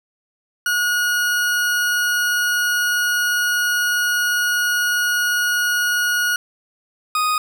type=tone pair in turn; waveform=40% pulse; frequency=1449 / 1243.8 Hz; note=F#6 / D#6; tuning=-37 / -1 cents; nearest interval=minor third; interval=264 cents; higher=first; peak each=-16 dBFS; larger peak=neither; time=0.66-6.36 / 7.15-7.38 s; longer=first; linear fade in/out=2 ms; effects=none